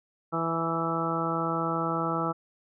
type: harmonic tone with a mistuned harmonic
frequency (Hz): 164.9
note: E3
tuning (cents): +1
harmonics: 1 / 2 / 3 / 4 / 5 / 6 / 7 / 8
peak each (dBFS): -33 / -33 / -35 / -36 / -35 / -40 / -35 / -31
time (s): 0.32-2.33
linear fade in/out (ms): 20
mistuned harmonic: 5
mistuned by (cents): +16
effects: none